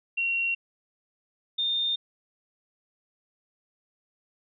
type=tone pair in turn; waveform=sine; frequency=2742 / 3631 Hz; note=F7 / A#7; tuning=-32 / -46 cents; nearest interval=perfect fourth; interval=486 cents; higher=second; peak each=-24 dBFS; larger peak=neither; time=0.17-0.55 / 1.58-1.96 s; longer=neither; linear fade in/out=10 ms; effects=none